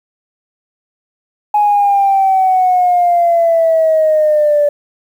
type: exponential sweep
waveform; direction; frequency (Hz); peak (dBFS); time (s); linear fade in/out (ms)
sine; down; 839 to 581; -7; 1.54-4.69; 5
effects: tanh soft clip ceiling -3 dBFS + 7-bit